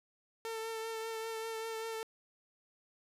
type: tone with vibrato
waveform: sawtooth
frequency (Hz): 448.1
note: A4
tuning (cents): +32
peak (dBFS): -34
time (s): 0.45-2.03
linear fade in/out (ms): 0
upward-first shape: triangle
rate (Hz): 5.1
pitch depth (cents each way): 25
effects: resampled to 32000 Hz